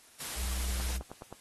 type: noise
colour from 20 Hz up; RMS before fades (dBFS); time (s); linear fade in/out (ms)
white; -39; 0.2-0.97; 5
type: tone with vibrato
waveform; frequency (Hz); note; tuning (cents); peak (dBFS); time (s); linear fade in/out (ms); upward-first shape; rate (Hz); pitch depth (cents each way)
triangle; 62; B1; +7; -30; 0.35-1.03; 50; sine; 18; 61
type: click train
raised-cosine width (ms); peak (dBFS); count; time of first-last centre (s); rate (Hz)
1; -29; 6; 0.8-1.326; 9.5
effects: white hiss -58 dBFS RMS until 1.4 s + AAC 32 kbps